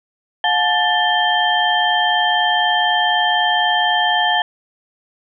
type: tone cluster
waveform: sine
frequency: 718 / 862 / 1770 / 3155 Hz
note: F5 / A5 / A6 / G7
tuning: +48 / -36 / +10 / +10 cents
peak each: -19 dBFS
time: 0.44-4.42 s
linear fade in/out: 2 ms
effects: none